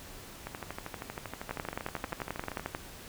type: two click trains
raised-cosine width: 0.5 ms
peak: -18 / -22 dBFS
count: 15 / 28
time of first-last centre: 1.51-2.749 / 0.47-2.596 s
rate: 11.3 / 12.7 Hz
effects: pink hiss -48 dBFS RMS until 3.08 s